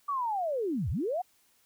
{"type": "linear two-way sweep", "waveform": "sine", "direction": "down then up", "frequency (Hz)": [1174.7, 62, 764], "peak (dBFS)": -28, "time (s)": [0.08, 1.22], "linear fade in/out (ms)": 10, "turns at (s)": 0.9, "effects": ["white hiss -67 dBFS RMS until 1.65 s"]}